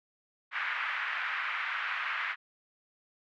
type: band-pass noise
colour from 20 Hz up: pink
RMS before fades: -34 dBFS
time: 0.51-2.36 s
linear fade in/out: 50 ms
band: 1300 to 2300 Hz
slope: 24 dB/octave
effects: none